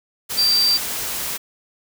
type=tone in noise; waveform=sine; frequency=4684 Hz; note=D8; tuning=5 cents flat; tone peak=-14 dBFS; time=0.37-0.78 s; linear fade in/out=20 ms; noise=white; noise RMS=-26 dBFS; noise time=0.29-1.38 s; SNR=+9 dB; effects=none